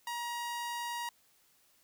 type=tone; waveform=sawtooth; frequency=950 Hz; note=A#5; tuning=33 cents sharp; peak=-32 dBFS; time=0.07-1.09 s; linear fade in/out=2 ms; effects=white hiss -68 dBFS RMS until 1.83 s